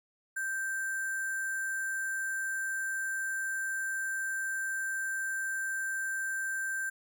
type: tone with sample-and-hold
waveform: sine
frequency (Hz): 1568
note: G6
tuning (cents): 0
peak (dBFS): -31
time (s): 0.36-6.9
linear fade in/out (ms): 10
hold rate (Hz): 8820
effects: none